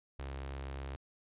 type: tone with notch filter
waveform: sawtooth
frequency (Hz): 67.8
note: C#2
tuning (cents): -38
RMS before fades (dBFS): -42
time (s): 0.19-0.96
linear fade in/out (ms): 0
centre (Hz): 190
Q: 1.3
effects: resampled to 8000 Hz